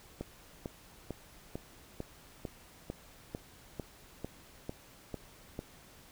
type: click train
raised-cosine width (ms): 2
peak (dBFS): -24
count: 13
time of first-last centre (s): 0.21-5.591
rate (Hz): 2.23
effects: pink hiss -57 dBFS RMS until 6.11 s